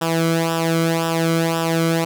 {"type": "tone with flanger", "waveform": "sawtooth", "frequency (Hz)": 164.81, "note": "E3", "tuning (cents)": 0, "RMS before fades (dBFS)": -19, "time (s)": [0.01, 2.05], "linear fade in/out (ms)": 10, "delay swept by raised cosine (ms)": [0.46, 1.14], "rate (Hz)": 1.9, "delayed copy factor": -0.75, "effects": []}